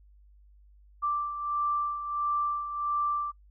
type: beating tone pair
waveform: sine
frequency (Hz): 1174.7 / 1176.2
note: D6 / D6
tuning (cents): 0 / +2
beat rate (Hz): 1.5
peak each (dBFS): -28 / -35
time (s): 1.02-3.32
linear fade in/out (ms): 20
effects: noise-tail reverb RT60 0.1 s tail -23 dB re dry + added 50 Hz sine -54 dBFS peak until 3.5 s